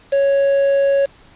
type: tone with quantisation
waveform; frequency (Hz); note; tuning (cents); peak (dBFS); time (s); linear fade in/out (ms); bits
triangle; 554.4; C#5; 0; -10; 0.12-1.06; 10; 5
effects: pink hiss -48 dBFS RMS until 1.35 s + resampled to 8000 Hz